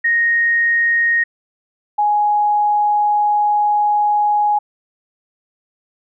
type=tone pair in turn; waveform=sine; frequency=1864.7 / 833.3 Hz; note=A#6 / G#5; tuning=0 / +6 cents; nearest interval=octave + major second; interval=1394 cents; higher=first; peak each=-12 dBFS; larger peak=neither; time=0.04-1.24 / 1.98-4.59 s; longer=second; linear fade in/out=10 ms; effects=none